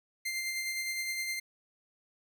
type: tone with tremolo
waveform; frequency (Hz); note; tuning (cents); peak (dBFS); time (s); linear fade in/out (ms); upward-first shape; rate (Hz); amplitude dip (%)
sawtooth; 2093; C7; 0; -28; 0.25-1.4; 10; sine; 9.7; 35
effects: none